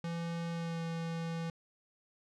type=tone with pitch glide; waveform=square; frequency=168.4 to 165.79 Hz; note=E3 to E3; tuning=+37 to +10 cents; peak=-36 dBFS; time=0.04-1.5 s; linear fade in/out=2 ms; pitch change=-27 cents; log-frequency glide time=0.51-0.82 s; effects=low-pass 6000 Hz 12 dB/octave